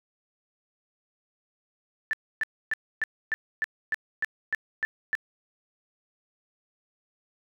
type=tone bursts; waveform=sine; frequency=1760 Hz; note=A6; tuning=in tune; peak=-23 dBFS; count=11; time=2.11-5.152 s; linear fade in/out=0 ms; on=22 ms; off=280 ms; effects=none